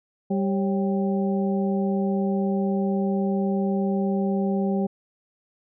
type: harmonic tone with a mistuned harmonic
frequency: 196 Hz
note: G3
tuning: in tune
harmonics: 1 / 2 / 3 / 4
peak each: -22 / -28 / -32 / -34 dBFS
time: 0.3-4.87 s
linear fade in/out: 10 ms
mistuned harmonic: 3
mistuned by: -110 cents
effects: none